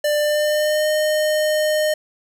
square tone with pitch glide, 594 to 612.5 Hz, D5 to D#5, +20 to -27 cents, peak -17 dBFS, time 0.04-1.94 s, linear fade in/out 5 ms, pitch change +53 cents, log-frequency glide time 0.18-0.88 s, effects none

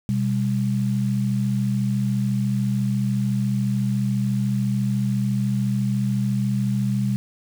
sine tone pair together, 125.99 / 200 Hz, B2 / G3, +35 / +35 cents, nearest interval minor sixth, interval 800 cents, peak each -22 dBFS, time 0.09-7.16 s, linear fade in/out 0 ms, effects 7-bit

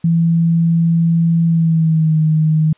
sine tone with pitch glide, 166.6 to 156.34 Hz, E3 to D#3, +19 to +9 cents, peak -10 dBFS, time 0.04-2.73 s, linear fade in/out 5 ms, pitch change -110 cents, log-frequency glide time 1.46-2.18 s, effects white hiss -54 dBFS RMS until 2.77 s + resampled to 8000 Hz

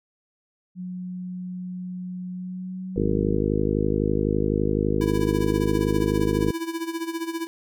sine tone with pitch glide, 181.6 to 186.49 Hz, F#3 to F#3, -32 to +14 cents, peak -30 dBFS, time 0.75-3.39 s, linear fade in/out 50 ms, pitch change +46 cents, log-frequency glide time 2.33-2.9 s
harmonic tone, 51.91 Hz, G#1, in tune, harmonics 1 / 2 / 3 / 4 / 5 / 6 / 7 / 8 / 9, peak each -29 / -29 / -29 / -29 / -29 / -29 / -29 / -29 / -29 dBFS, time 2.96-6.51 s, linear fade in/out 5 ms
square tone with tremolo, 330.8 Hz, E4, 6 cents sharp, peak -25 dBFS, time 5.01-7.47 s, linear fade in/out 0 ms, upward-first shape sine, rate 15 Hz, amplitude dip 75%
effects none

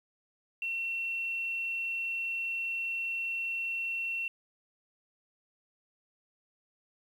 sine tone with quantisation, 2715 Hz, F7, 50 cents flat, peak -31 dBFS, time 0.62-4.28 s, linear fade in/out 2 ms, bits 10, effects none

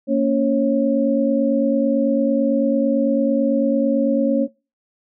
sine tone cluster, 231.9 / 280.9 / 546 Hz, A#3 / C#4 / C#5, -9 / +23 / -26 cents, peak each -19 dBFS, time 0.07-4.48 s, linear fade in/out 50 ms, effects noise-tail reverb RT60 0.3 s tail -23 dB re dry

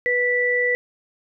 sine tone pair together, 491.5 / 1967 Hz, B4 / B6, -8 / -7 cents, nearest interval 2 octaves, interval 2401 cents, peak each -22 / -19 dBFS, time 0.06-0.75 s, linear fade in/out 0 ms, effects none

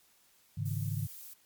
sine chord, Ab suspended fourth, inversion none, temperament equal with one note detuned, 103.83 / 138.59 / 158.01 Hz, Ab2 / Db3 / Eb3, 0 / 0 / +27 cents, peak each -34 / -36 / -38 dBFS, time 0.57-1.07 s, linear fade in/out 10 ms
violet noise, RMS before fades -47 dBFS, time 0.65-1.34 s, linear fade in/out 10 ms
effects white hiss -66 dBFS RMS until 1.45 s + MP3 96 kbps

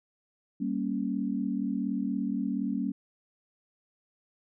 sine chord, G diminished, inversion none, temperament equal, 196 / 233.1 / 277.2 Hz, G3 / Bb3 / Db4, 0 / 0 / 0 cents, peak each -32 / -32 / -32 dBFS, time 0.6-2.92 s, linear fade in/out 10 ms, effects none

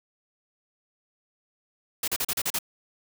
white noise bursts, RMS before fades -27 dBFS, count 7, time 2.03-2.588 s, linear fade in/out 5 ms, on 48 ms, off 37 ms, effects none

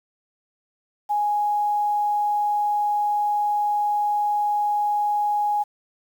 sine tone with quantisation, 830.6 Hz, G#5, in tune, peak -19 dBFS, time 1.09-5.64 s, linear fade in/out 20 ms, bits 8, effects none

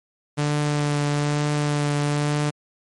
sawtooth tone with vibrato, 146.83 Hz, D3, in tune, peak -16 dBFS, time 0.37-2.51 s, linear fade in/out 20 ms, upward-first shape triangle, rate 1.1 Hz, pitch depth 17 cents each way, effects MP3 48 kbps

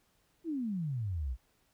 sine exponential sweep, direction down, 349.2 to 56.4 Hz, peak -32 dBFS, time 0.44-1.37 s, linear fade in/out 50 ms, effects pink hiss -72 dBFS RMS until 1.73 s

